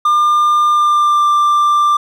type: tone with pitch glide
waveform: triangle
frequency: 1200 to 1183.5 Hz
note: D6 to D6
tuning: +37 to +13 cents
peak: -7 dBFS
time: 0.05-1.97 s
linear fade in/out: 5 ms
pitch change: -24 cents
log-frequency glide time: 0.72-1.27 s
effects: none